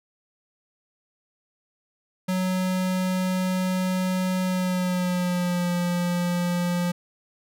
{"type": "tone with pitch glide", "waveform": "square", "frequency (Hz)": [185, 175.83], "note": ["F#3", "F3"], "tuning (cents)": [0, 12], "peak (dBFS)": -23, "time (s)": [2.28, 6.92], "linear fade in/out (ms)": 10, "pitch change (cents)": -88, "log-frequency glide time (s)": [4.43, 5.72], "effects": []}